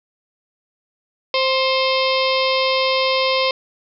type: harmonic tone with a mistuned harmonic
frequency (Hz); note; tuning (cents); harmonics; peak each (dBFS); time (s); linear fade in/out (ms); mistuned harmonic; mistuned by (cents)
525; C5; +6; 1 / 2 / 4 / 5 / 6 / 7 / 8 / 9 / 10; -19 / -22 / -25 / -26 / -27 / -27 / -28 / -29 / -29; 1.34-3.51; 2; 4; +22
effects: none